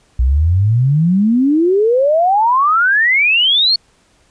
sine exponential sweep, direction up, 59.2 to 4439 Hz, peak -9 dBFS, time 0.19-3.76 s, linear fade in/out 5 ms, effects pink hiss -54 dBFS RMS until 4.3 s + resampled to 22050 Hz

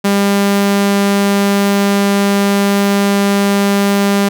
sawtooth tone, 200.1 Hz, G3, 36 cents sharp, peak -6 dBFS, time 0.04-4.29 s, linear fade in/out 10 ms, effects none

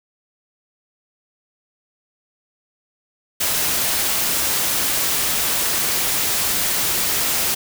white noise, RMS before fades -20 dBFS, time 3.4-7.55 s, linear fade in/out 10 ms, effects none

